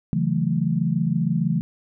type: chord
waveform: sine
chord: F# minor seventh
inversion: second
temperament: equal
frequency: 138.59 / 164.81 / 185 / 220 Hz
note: C#3 / E3 / F#3 / A3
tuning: 0 / 0 / 0 / 0 cents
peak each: -26 / -22 / -26 / -26 dBFS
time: 0.13-1.61 s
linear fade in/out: 0 ms
effects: none